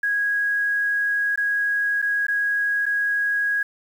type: tone with dropouts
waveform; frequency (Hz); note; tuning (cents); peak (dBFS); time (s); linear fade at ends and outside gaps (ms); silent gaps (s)
sine; 1652; G#6; -10; -19; 0.03-3.63; 5; 1.359-1.375 / 2.018-2.024 / 2.268-2.282 / 2.857-2.863
effects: 8-bit